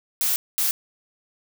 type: noise bursts at uneven times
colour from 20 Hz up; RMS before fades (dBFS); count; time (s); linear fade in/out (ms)
blue; -22; 2; 0.21-0.36 / 0.58-0.71; 0
effects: none